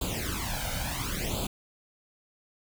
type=noise with flanger; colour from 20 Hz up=pink; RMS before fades=-32 dBFS; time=0.01-1.47 s; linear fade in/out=5 ms; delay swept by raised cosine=0.26 to 1.36 ms; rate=0.72 Hz; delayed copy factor=+0.85; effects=none